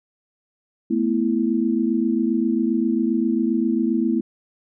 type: chord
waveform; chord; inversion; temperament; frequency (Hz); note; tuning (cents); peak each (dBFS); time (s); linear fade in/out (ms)
sine; A suspended second; none; just; 220 / 247.5 / 330; A3 / B3 / E4; 0 / +4 / +2; -22; 0.9-4.21; 10
effects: none